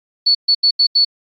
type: tone bursts at uneven times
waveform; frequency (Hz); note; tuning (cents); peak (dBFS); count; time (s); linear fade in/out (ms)
sine; 4435; C#8; 0; -9; 5; 0.26-0.35 / 0.48-0.55 / 0.63-0.71 / 0.79-0.87 / 0.95-1.05; 10
effects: AAC 64 kbps